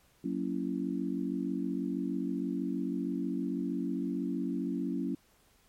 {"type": "chord", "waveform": "sine", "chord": "F# dominant seventh", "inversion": "none", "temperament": "just", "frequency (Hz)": [185, 231.2, 277.5, 333], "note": ["F#3", "A#3", "C#4", "E4"], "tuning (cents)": [0, -14, 2, 18], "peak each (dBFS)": [-36, -37, -34, -38], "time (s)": [0.24, 5.15], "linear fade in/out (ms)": 5, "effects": ["pink hiss -66 dBFS RMS until 5.68 s", "MP3 64 kbps"]}